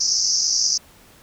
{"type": "band-pass noise", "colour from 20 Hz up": "white", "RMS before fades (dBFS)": -20, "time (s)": [0, 0.78], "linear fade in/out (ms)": 10, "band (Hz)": [4900, 6200], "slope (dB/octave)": 96, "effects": ["pink hiss -50 dBFS RMS until 1.22 s"]}